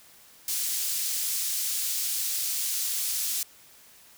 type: high-pass noise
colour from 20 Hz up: pink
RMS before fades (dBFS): -29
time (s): 0.48-3.43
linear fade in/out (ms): 2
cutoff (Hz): 5700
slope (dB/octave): 12
effects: white hiss -54 dBFS RMS until 4.17 s